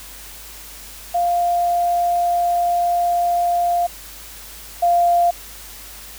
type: tone pair in turn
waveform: sine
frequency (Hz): 698.5 / 695.6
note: F5 / F5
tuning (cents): 0 / -7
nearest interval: unison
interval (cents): 7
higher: first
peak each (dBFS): -15 / -12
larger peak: second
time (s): 1.14-3.87 / 4.82-5.31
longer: first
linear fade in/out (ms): 10
effects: added 50 Hz sine -43 dBFS peak until 6.18 s + white hiss -38 dBFS RMS until 6.18 s